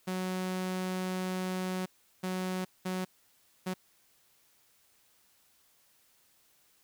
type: tone bursts at uneven times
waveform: sawtooth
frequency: 185 Hz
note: F#3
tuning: in tune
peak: -28 dBFS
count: 4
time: 0.07-1.86 / 2.23-2.65 / 2.85-3.05 / 3.66-3.74 s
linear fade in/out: 10 ms
effects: white hiss -67 dBFS RMS until 6.83 s